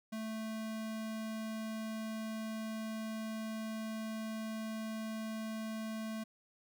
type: tone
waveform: square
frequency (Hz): 220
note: A3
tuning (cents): 0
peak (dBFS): -39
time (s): 0.12-6.24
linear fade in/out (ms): 10
effects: none